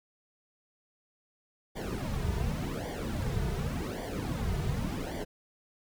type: noise with flanger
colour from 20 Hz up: brown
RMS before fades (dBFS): -33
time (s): 1.75-5.25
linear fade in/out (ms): 20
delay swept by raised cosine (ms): 0.75 to 3.75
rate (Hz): 0.88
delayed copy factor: -0.85
effects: none